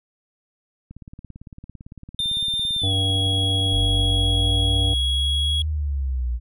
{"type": "click train", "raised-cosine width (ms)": 5, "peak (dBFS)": -26, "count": 59, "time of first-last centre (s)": [0.91, 4.168], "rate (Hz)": 17.8}
{"type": "tone with pitch glide", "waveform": "triangle", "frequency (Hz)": [3604, 3324], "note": ["A7", "G#7"], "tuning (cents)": [41, 1], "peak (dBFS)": -20, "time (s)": [2.19, 5.62], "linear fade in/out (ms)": 2, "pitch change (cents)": -140, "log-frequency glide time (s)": [2.77, 2.93]}
{"type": "harmonic tone", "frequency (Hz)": 96.1, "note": "G2", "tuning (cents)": -34, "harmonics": [1, 3, 5, 7, 8], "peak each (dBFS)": [-21, -31, -35, -38, -39], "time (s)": [2.83, 4.94], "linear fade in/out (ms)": 5}
{"type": "exponential two-way sweep", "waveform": "sine", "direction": "up then down", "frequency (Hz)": [45.26, 77.78, 58], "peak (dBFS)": -21, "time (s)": [3.7, 6.4], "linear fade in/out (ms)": 50, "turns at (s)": 5.68}
{"effects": []}